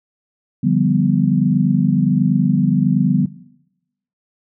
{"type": "chord", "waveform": "sine", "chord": "G dominant seventh", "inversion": "second", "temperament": "equal", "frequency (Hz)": [146.83, 174.61, 196, 246.9], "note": ["D3", "F3", "G3", "B3"], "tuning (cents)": [0, 0, 0, 0], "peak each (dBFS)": -18, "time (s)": [0.63, 3.26], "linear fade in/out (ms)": 10, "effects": ["noise-tail reverb RT60 0.9 s tail -19 dB re dry"]}